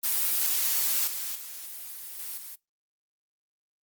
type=noise with level steps; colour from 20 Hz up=blue; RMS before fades=-26 / -33 / -40 / -36 / -41 dBFS; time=0.03-2.56 s; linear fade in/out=20 ms; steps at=1.07 / 1.35 / 2.19 / 2.37 s; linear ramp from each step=5 ms; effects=noise-tail reverb RT60 0.2 s tail -23 dB re dry + Opus 32 kbps